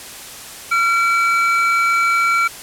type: tone pair together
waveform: triangle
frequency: 1371 / 2300 Hz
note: F6 / D7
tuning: -32 / -37 cents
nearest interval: major sixth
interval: 895 cents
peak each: -13 / -16 dBFS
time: 0.71-2.48 s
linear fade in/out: 10 ms
effects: white hiss -34 dBFS RMS until 2.62 s + low-pass 12000 Hz 12 dB/octave